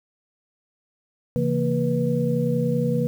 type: tone cluster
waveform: sine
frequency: 136.5 / 167.2 / 231.8 / 488 Hz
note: C#3 / E3 / A#3 / B4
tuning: -26 / +25 / -10 / -21 cents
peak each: -25 dBFS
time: 1.36-3.07 s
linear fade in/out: 0 ms
effects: 8-bit